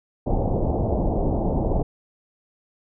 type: low-pass noise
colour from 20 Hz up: pink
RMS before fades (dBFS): -22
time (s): 0.26-1.83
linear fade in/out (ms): 10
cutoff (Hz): 820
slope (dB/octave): 48
effects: none